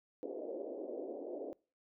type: band-pass noise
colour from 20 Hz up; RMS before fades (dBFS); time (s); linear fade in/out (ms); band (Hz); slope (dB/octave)
white; -43; 0.23-1.53; 0; 280 to 600; 48
effects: noise-tail reverb RT60 0.4 s tail -25 dB re dry